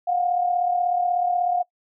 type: tone pair together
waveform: sine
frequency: 710.6 / 747 Hz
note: F5 / F#5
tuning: +30 / +16 cents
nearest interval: minor second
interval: 86 cents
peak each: -20 / -27 dBFS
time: 0.07-1.63 s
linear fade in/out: 10 ms
effects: noise-tail reverb RT60 0.1 s tail -22 dB re dry